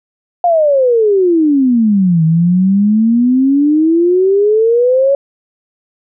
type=exponential two-way sweep; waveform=sine; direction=down then up; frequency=715 to 158.1 to 562 Hz; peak=-7 dBFS; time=0.44-5.15 s; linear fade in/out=2 ms; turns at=2.24 s; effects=none